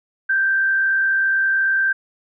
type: tone with frequency modulation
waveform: sine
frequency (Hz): 1568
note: G6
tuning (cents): 0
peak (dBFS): -15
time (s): 0.29-1.93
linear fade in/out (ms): 10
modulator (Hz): 54.6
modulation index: 0.43
effects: none